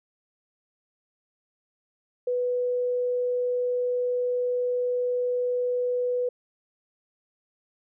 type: tone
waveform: sine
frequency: 493.9 Hz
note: B4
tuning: in tune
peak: -23 dBFS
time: 2.27-6.29 s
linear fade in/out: 5 ms
effects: none